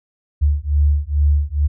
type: beating tone pair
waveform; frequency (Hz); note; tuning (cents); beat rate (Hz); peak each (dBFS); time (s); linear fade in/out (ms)
sine; 72 / 74.3; D2 / D2; -34 / +21; 2.3; -16; 0.41-1.68; 20
effects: none